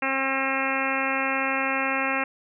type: harmonic tone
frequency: 268.2 Hz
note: C4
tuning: 43 cents sharp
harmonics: 1 / 2 / 3 / 4 / 5 / 6 / 7 / 8 / 9 / 10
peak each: -32 / -32 / -32 / -32 / -32 / -32 / -32 / -32 / -32 / -32 dBFS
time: 0.02-2.24 s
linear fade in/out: 5 ms
effects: none